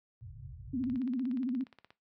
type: low-pass noise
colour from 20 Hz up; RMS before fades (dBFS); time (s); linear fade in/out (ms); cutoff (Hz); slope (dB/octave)
pink; -42; 0.21-0.98; 0; 140; 96
type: tone with vibrato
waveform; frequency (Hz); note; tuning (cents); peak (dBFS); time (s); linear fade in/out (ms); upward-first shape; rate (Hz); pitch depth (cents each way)
sine; 253.3; B3; +44; -30; 0.73-1.64; 10; sine; 15; 140
type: click train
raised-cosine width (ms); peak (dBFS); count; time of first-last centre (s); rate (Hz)
0.3; -37; 19; 0.84-1.905; 16.9
effects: noise-tail reverb RT60 0.2 s tail -17 dB re dry + high-pass 80 Hz 12 dB/octave